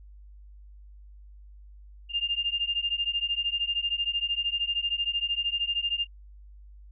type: beating tone pair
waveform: sine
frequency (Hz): 2800 / 2813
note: F7 / F7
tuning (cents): +4 / +12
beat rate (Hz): 13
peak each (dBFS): -29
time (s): 2.09-6.07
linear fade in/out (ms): 50
effects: added 50 Hz sine -46 dBFS peak until 6.91 s